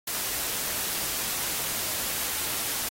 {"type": "noise", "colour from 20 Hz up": "white", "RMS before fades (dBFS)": -30, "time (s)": [0.07, 2.89], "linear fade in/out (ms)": 5, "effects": ["AAC 48 kbps"]}